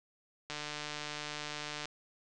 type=click train; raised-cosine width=0.2 ms; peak=-22 dBFS; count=203; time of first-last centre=0.5-1.856 s; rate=149 Hz; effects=resampled to 22050 Hz